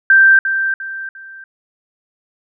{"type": "tone with echo", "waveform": "sine", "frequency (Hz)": 1568, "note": "G6", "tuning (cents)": 0, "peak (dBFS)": -5, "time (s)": [0.1, 0.39], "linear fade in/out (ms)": 2, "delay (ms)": 350, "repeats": 3, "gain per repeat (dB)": -9, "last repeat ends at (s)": 1.44, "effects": []}